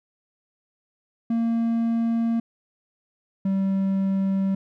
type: tone pair in turn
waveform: triangle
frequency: 230.1 / 193.49 Hz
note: A#3 / G3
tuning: -22 / -22 cents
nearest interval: minor third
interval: 300 cents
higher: first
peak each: -18 dBFS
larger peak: neither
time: 1.3-2.4 / 3.45-4.55 s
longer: neither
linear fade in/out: 5 ms
effects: none